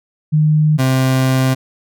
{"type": "tone pair in turn", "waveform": ["sine", "30% pulse"], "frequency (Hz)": [153.2, 130.95], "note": ["D#3", "C3"], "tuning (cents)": [-27, 2], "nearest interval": "minor third", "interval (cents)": 271, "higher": "first", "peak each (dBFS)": -9, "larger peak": "neither", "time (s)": [[0.32, 0.78], [0.78, 1.55]], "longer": "second", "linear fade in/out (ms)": 20, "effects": []}